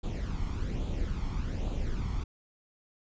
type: noise with flanger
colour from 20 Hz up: brown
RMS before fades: -32 dBFS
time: 0.03-2.24 s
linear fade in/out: 10 ms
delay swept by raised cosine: 0.27 to 0.94 ms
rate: 1.2 Hz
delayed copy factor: +0.6
effects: resampled to 16000 Hz